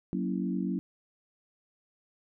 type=chord; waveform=sine; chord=F# dominant seventh; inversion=none; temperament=equal; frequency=185 / 233.1 / 277.2 / 329.6 Hz; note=F#3 / A#3 / C#4 / E4; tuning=0 / 0 / 0 / 0 cents; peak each=-31 / -35 / -35 / -37 dBFS; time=0.13-0.79 s; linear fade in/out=0 ms; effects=none